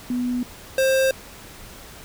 sine / square tone pair in turn, 246.9 / 529.9 Hz, B3 / C5, 0 / +22 cents, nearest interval octave + minor second, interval 1322 cents, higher second, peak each -21 / -17 dBFS, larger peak second, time 0.1-0.43 / 0.78-1.11 s, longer neither, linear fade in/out 2 ms, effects pink hiss -42 dBFS RMS until 2.04 s

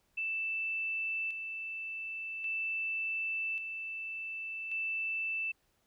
sine tone with tremolo, 2649 Hz, E7, 8 cents sharp, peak -32 dBFS, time 0.17-5.52 s, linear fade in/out 10 ms, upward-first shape square, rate 0.44 Hz, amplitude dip 45%, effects pink hiss -74 dBFS RMS until 5.86 s

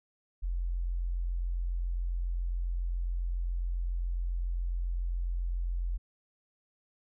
sine tone, 43.65 Hz, F1, in tune, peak -29 dBFS, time 0.42-5.98 s, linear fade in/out 20 ms, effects none

